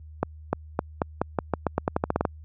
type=accelerating click train; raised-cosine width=1 ms; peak=-8 dBFS; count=16; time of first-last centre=0.23-2.252 s; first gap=300 ms; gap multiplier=0.87; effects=added 77 Hz sine -40 dBFS peak until 2.44 s + high-pass 60 Hz 12 dB/octave